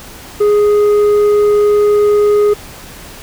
sine tone with tanh clipping, 415.3 Hz, G#4, in tune, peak -8 dBFS, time 0.4-2.54 s, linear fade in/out 10 ms, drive 5 dB, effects pink hiss -33 dBFS RMS until 3.22 s

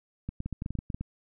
clicks, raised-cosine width 5 ms, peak -21 dBFS, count 12, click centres 0.29 / 0.404 / 0.46 / 0.527 / 0.621 / 0.661 / 0.706 / 0.753 / 0.789 / 0.902 / 0.945 / 1.01 s, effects none

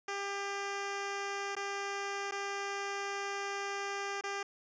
10% pulse tone with dropouts, 398.8 Hz, G4, 30 cents sharp, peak -27 dBFS, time 0.08-4.43 s, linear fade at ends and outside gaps 5 ms, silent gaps 1.553-1.565 / 2.312-2.32 / 4.211-4.237 s, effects resampled to 16000 Hz

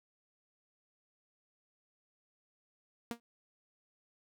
sawtooth tone with exponential decay, 234.8 Hz, A#3, 13 cents sharp, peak -29 dBFS, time 3.11-3.2 s, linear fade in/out 0 ms, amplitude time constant 18 ms, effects none

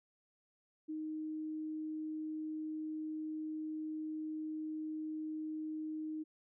sine tone, 311.1 Hz, D#4, in tune, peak -38 dBFS, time 0.88-6.24 s, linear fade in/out 20 ms, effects none

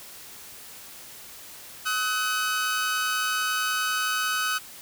sawtooth tone pair together, 1269.4 / 1500 Hz, D#6 / F#6, +34 / +23 cents, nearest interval minor third, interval 289 cents, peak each -24 / -23 dBFS, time 1.85-4.59 s, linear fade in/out 20 ms, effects white hiss -44 dBFS RMS until 4.81 s

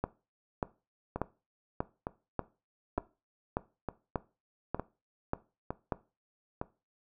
two click trains, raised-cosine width 1 ms, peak -16 / -20 dBFS, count 11 / 7, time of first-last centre 0.04-5.922 / 1.16-6.615 s, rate 1.7 / 1.1 Hz, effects noise-tail reverb RT60 0.3 s tail -18 dB re dry

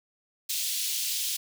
pink high-pass noise, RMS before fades -30 dBFS, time 0.49-1.37 s, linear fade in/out 10 ms, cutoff 3200 Hz, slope 24 dB/octave, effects none

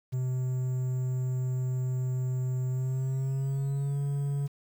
triangle tone with pitch glide, 128.1 to 141.32 Hz, C3 to C#3, -36 to +34 cents, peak -25 dBFS, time 0.12-4.48 s, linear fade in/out 20 ms, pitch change +170 cents, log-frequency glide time 2.68-3.98 s, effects 9-bit

